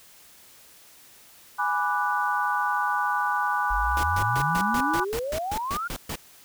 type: chord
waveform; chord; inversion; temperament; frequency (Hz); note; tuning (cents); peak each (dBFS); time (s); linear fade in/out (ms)
sine; G# half-diminished seventh; none; equal; 830.6 / 987.8 / 1174.7 / 1480; G#5 / B5 / D6 / F#6; 0 / 0 / 0 / 0; -28; 1.58-5.05; 20
type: exponential sweep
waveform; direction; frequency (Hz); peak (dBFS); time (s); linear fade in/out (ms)
sine; up; 44.38 to 1453; -27; 3.7-5.88; 10
type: noise bursts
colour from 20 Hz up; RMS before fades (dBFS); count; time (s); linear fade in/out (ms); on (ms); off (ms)
pink; -32; 12; 3.97-6.156; 0; 63; 130
effects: white hiss -52 dBFS RMS until 6.44 s